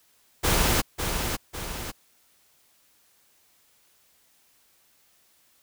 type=noise with echo; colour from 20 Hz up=pink; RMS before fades=-22 dBFS; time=0.43-0.82 s; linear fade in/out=20 ms; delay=550 ms; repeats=2; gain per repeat=-6 dB; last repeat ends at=1.92 s; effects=white hiss -63 dBFS RMS until 5.62 s